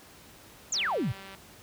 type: exponential sweep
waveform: sine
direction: down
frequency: 7459 to 98 Hz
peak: -26 dBFS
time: 0.72-1.12 s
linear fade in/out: 5 ms
type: click train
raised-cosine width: 0.3 ms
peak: -30 dBFS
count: 119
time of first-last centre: 0.74-1.348 s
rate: 194 Hz
effects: pink hiss -52 dBFS RMS until 1.62 s + high-pass 60 Hz 12 dB/octave